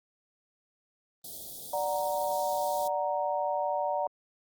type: band-stop noise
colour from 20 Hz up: white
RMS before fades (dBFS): -42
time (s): 1.24-2.88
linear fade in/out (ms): 5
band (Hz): 780 to 3300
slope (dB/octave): 96
type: chord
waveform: sine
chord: D augmented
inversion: none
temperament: equal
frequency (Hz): 587.3 / 740 / 932.3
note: D5 / F#5 / A#5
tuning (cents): 0 / 0 / 0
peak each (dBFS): -31 / -32 / -32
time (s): 1.73-4.07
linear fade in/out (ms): 2
effects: Opus 32 kbps